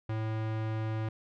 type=tone with low-pass filter; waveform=square; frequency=110 Hz; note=A2; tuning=in tune; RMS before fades=-33 dBFS; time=0.09-1.09 s; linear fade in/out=5 ms; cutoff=2500 Hz; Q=0.69; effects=none